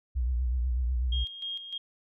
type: tone with vibrato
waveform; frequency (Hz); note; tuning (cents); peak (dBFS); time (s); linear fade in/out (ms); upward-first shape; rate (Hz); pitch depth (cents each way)
sine; 61.8; B1; +2; -25; 0.15-1.25; 20; triangle; 8.1; 110
type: tone with tremolo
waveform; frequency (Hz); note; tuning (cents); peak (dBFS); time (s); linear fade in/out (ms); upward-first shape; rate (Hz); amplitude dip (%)
sine; 3242; G#7; -42; -32; 1.12-1.78; 5; square; 3.3; 60
effects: none